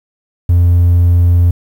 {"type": "tone", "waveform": "triangle", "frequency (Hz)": 87.31, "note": "F2", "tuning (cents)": 0, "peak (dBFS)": -3, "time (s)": [0.49, 1.51], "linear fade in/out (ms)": 5, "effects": ["tanh soft clip ceiling 0 dBFS", "7-bit"]}